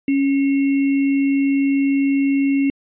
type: tone with sample-and-hold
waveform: sine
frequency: 276.3 Hz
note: C#4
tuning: 6 cents flat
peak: -14 dBFS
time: 0.08-2.7 s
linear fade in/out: 2 ms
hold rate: 2450 Hz
effects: resampled to 8000 Hz